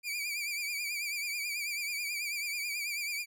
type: tone with vibrato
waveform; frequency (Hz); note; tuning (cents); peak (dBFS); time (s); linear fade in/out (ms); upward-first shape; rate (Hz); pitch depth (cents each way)
sawtooth; 2349; D7; 0; -30; 0.03-3.26; 50; triangle; 9.2; 87
effects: none